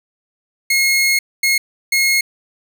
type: tone bursts at uneven times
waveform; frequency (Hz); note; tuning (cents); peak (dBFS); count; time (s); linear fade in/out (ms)
sawtooth; 2160; C#7; -45; -9; 3; 0.7-1.19 / 1.43-1.58 / 1.92-2.21; 5
effects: 8-bit